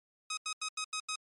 10% pulse tone bursts, 1264 Hz, D#6, 27 cents sharp, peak -26 dBFS, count 6, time 0.3-1.158 s, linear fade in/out 5 ms, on 73 ms, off 84 ms, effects MP3 48 kbps

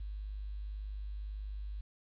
sine tone with quantisation, 50.9 Hz, G#1, 34 cents flat, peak -38 dBFS, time 0-1.81 s, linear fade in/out 5 ms, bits 11, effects resampled to 11025 Hz

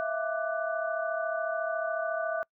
sine tone cluster, 648 / 682 / 1177 / 1490 Hz, E5 / F5 / D6 / F#6, -30 / -41 / +3 / +12 cents, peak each -31 / -35 / -38 / -35 dBFS, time 0-2.43 s, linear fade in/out 0 ms, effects noise-tail reverb RT60 0.1 s tail -26 dB re dry

